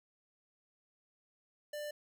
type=tone; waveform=square; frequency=593 Hz; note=D5; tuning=17 cents sharp; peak=-40 dBFS; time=1.73-1.91 s; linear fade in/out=5 ms; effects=none